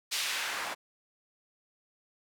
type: noise with band-pass filter sweep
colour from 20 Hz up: white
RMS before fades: -34 dBFS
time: 0.11-0.75 s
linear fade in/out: 20 ms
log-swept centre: 3800 to 870 Hz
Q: 1
effects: none